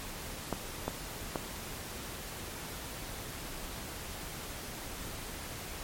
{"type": "clicks", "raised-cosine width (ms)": 1, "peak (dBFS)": -17, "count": 3, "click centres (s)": [0.527, 0.88, 1.358], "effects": ["pink hiss -42 dBFS RMS until 5.83 s", "MP3 64 kbps"]}